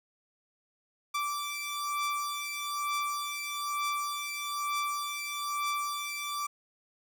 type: beating tone pair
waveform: sawtooth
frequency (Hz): 1167 / 1168.1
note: D6 / D6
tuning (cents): -11 / -10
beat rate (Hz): 1.1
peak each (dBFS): -30 / -32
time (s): 1.14-6.47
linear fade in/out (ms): 10
effects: none